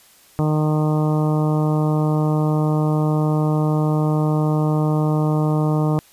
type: harmonic tone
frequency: 153.2 Hz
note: D#3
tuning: 27 cents flat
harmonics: 1 / 2 / 3 / 4 / 5 / 6 / 7 / 8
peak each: -17 / -23 / -27 / -29 / -31 / -33 / -34 / -35 dBFS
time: 0.39-5.99 s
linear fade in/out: 0 ms
effects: white hiss -51 dBFS RMS until 6.12 s + resampled to 32000 Hz